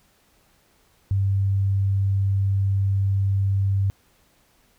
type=tone; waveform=sine; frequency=98 Hz; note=G2; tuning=in tune; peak=-18 dBFS; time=1.11-3.9 s; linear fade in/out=0 ms; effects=pink hiss -61 dBFS RMS until 4.78 s